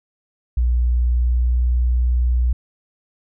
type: tone with pitch glide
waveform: sine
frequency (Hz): 60.3 to 61.07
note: B1 to B1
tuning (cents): -41 to -19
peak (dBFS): -14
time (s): 0.57-2.53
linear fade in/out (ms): 5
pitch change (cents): +22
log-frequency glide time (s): 0.92-1.64
effects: none